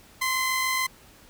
sawtooth tone pair together, 1046 / 2045 Hz, C6 / C7, -1 / -40 cents, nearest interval octave, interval 1161 cents, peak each -23 dBFS, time 0.21-0.87 s, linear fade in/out 10 ms, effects pink hiss -53 dBFS RMS until 1.29 s

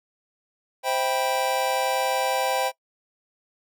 square chord, C major seventh, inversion none, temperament just, 523.3 / 654.1 / 784.9 / 981.1 Hz, C5 / E5 / G5 / B5, 0 / -14 / +2 / -12 cents, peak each -28 / -31 / -26 / -31 dBFS, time 0.83-2.72 s, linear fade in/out 50 ms, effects noise-tail reverb RT60 0.1 s tail -21 dB re dry

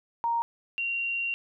sine tone pair in turn, 932.3 / 2758 Hz, A#5 / F7, 0 / -22 cents, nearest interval octave + perfect fifth, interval 1878 cents, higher second, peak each -24 / -27 dBFS, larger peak first, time 0.24-0.42 / 0.78-1.34 s, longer second, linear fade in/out 0 ms, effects none

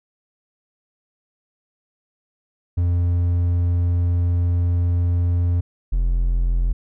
triangle tone pair in turn, 87.31 / 43.08 Hz, F2 / F1, 0 / -23 cents, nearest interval octave, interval 1223 cents, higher first, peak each -14 dBFS, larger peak neither, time 2.77-5.61 / 5.92-6.73 s, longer first, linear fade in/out 10 ms, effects none

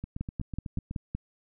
two click trains, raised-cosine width 5 ms, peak -23 / -19 dBFS, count 8 / 6, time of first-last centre 0.04-0.911 / 0.21-1.15 s, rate 8.04 / 5.32 Hz, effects none

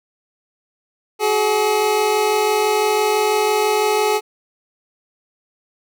25% pulse tone pair together, 379.1 / 425.1 Hz, F#4 / G#4, +42 / +40 cents, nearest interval major second, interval 198 cents, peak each -19 / -12 dBFS, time 1.19-4.21 s, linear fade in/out 50 ms, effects none

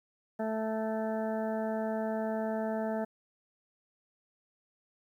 harmonic tone, 219.8 Hz, A3, 2 cents flat, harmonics 1 / 2 / 3 / 4 / 6 / 7 / 8, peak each -34 / -38 / -34 / -41 / -50 / -50 / -50 dBFS, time 0.39-3.05 s, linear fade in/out 10 ms, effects 11-bit

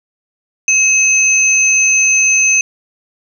sine tone pair together, 2570 / 6176 Hz, E7 / G8, -45 / -27 cents, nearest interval octave + minor third, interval 1518 cents, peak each -11 dBFS, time 0.68-2.61 s, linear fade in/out 2 ms, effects 7-bit

